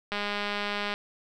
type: click train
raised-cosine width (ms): 0.3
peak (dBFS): -15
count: 169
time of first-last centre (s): 0.12-0.94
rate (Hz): 205
effects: none